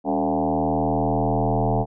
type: tone with frequency modulation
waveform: sine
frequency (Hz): 279.9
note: C#4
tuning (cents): +17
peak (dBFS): -18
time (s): 0.04-1.86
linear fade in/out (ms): 50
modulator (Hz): 80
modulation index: 6.9
effects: none